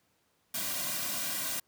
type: noise with comb filter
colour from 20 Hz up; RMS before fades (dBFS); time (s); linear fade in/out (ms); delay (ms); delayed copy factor
white; -34; 0.54-1.6; 5; 2.3; -1
effects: pink hiss -72 dBFS RMS until 1.67 s + high-pass 100 Hz 12 dB/octave